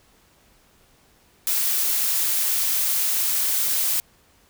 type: noise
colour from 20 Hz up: blue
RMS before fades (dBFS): -22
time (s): 1.47-4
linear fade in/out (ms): 0
effects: pink hiss -58 dBFS RMS until 4.49 s